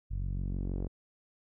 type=tone with low-pass filter sweep; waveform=sawtooth; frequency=46.25 Hz; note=F#1; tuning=in tune; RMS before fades=-34 dBFS; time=0.1-0.88 s; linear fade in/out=20 ms; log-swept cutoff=99 to 470 Hz; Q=1.2; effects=none